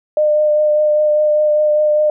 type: tone with vibrato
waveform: sine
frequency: 604 Hz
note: D5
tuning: 48 cents sharp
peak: -10 dBFS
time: 0.17-2.1 s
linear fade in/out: 2 ms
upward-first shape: triangle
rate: 5 Hz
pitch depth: 16 cents each way
effects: none